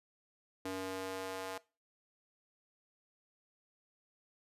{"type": "tone with high-pass filter sweep", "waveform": "square", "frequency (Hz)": 94.5, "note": "F#2", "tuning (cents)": 37, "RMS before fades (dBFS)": -41, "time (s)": [0.65, 1.58], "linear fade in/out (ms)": 5, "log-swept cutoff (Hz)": [330, 610], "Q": 1.5, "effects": ["noise-tail reverb RT60 0.3 s tail -21 dB re dry", "resampled to 32000 Hz"]}